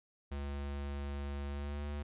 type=tone with pitch glide; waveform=square; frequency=70.8 to 72.87 Hz; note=C#2 to D2; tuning=+37 to -13 cents; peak=-38 dBFS; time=0.31-2.03 s; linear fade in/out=10 ms; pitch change=+50 cents; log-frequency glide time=1.49-1.84 s; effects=resampled to 8000 Hz